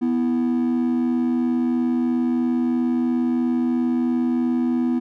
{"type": "tone pair together", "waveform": "triangle", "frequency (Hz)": [246.6, 329.6], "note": ["B3", "E4"], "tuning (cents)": [-2, 0], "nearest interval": "perfect fourth", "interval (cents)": 502, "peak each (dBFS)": [-16, -22], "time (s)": [0.01, 5], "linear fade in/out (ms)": 20, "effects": ["tanh soft clip ceiling -12 dBFS"]}